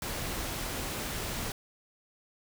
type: noise with amplitude modulation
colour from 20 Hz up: pink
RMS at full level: -34 dBFS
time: 0.02-1.52 s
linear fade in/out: 2 ms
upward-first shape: sine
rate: 294 Hz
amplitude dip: 30%
effects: none